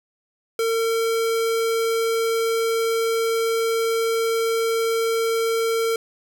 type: tone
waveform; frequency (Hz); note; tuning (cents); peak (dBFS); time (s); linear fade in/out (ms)
square; 454.5; A#4; -44; -20; 0.59-5.96; 2
effects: none